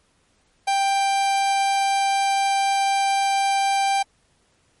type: tone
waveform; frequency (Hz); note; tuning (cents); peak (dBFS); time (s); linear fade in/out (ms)
45% pulse; 788; G5; +9; -18; 0.67-4.03; 10
effects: pink hiss -63 dBFS RMS until 4.8 s + MP3 48 kbps